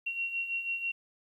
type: beating tone pair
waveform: sine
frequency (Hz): 2736 / 2742.1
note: F7 / F7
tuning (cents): -36 / -32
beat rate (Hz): 6.1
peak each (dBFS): -39 / -32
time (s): 0.06-0.92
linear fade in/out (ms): 10
effects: 11-bit